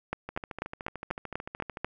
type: two click trains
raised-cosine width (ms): 0.5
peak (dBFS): -15 / -22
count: 8 / 21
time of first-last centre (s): 0.13-1.846 / 0.29-1.771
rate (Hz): 4.08 / 13.5
effects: none